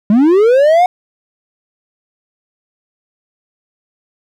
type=linear sweep; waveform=triangle; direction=up; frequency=196.6 to 740 Hz; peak=-4 dBFS; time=0.1-0.86 s; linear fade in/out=2 ms; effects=none